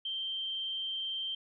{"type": "tone with amplitude modulation", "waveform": "sine", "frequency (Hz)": 3139, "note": "G7", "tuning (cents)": 2, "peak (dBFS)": -32, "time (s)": [0.05, 1.35], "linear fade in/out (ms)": 5, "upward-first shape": "sine", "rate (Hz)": 191, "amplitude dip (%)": 30, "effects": []}